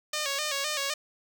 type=tone with vibrato; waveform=5% pulse; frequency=580 Hz; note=D5; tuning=22 cents flat; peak=-17 dBFS; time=0.13-0.94 s; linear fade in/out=5 ms; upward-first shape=square; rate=3.9 Hz; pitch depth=78 cents each way; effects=none